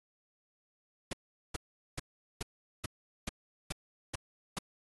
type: noise bursts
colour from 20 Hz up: pink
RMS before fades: -36 dBFS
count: 9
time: 1.11-4.588 s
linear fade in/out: 5 ms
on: 22 ms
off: 410 ms
effects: AAC 32 kbps